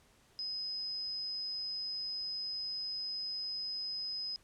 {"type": "tone", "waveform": "sine", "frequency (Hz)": 5050, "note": "D#8", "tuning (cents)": 25, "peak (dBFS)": -36, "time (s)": [0.39, 4.36], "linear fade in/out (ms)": 0, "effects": ["pink hiss -66 dBFS RMS until 4.43 s", "low-pass 11000 Hz 12 dB/octave"]}